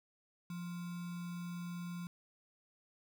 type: tone with sample-and-hold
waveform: sine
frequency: 174.61 Hz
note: F3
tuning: in tune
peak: -40 dBFS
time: 0.5-2.07 s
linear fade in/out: 2 ms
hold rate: 1225 Hz
effects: none